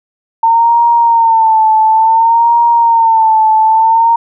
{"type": "tone with vibrato", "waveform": "sine", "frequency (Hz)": 906, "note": "A#5", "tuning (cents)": -50, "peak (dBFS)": -5, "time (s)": [0.43, 4.16], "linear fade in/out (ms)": 5, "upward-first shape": "sine", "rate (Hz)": 0.57, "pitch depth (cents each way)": 63, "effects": []}